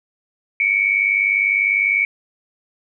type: tone pair together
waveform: sine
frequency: 2217 / 2317 Hz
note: C#7 / D7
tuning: 0 / -24 cents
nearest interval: minor second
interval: 76 cents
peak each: -17 dBFS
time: 0.6-2.05 s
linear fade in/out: 2 ms
effects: none